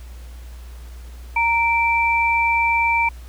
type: tone pair together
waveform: sine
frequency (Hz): 928 / 2338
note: A#5 / D7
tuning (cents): -8 / -8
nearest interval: octave + major third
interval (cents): 1600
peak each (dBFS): -18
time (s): 1.36-3.09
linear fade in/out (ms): 5
effects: added 60 Hz sine -34 dBFS peak until 3.28 s + pink hiss -49 dBFS RMS until 3.28 s